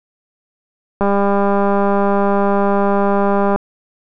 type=click train; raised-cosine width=1 ms; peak=-3 dBFS; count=511; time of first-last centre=1.01-3.56 s; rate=200 Hz; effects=none